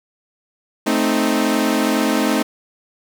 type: chord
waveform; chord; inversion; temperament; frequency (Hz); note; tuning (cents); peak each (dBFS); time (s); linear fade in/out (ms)
sawtooth; A diminished; none; equal with one note detuned; 219.1 / 261.6 / 311.1; A3 / C4 / Eb4; -7 / 0 / 0; -16; 0.86-2.43; 10
effects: none